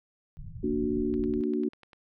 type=low-pass noise; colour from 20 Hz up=pink; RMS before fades=-40 dBFS; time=0.37-1.41 s; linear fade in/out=0 ms; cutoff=180 Hz; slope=96 dB/octave
type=chord; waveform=sine; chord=Bb augmented; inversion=none; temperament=equal with one note detuned; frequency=231.9 / 293.7 / 370 Hz; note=Bb3 / D4 / F#4; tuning=-9 / 0 / 0 cents; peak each=-30 dBFS; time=0.63-1.69 s; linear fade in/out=10 ms
type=click train; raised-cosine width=0.3 ms; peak=-35 dBFS; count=9; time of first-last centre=1.14-1.932 s; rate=10.1 Hz
effects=none